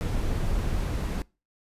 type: noise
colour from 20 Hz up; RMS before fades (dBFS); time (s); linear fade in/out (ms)
brown; -27; 0.01-1.22; 0
effects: noise-tail reverb RT60 0.3 s tail -24 dB re dry + resampled to 32000 Hz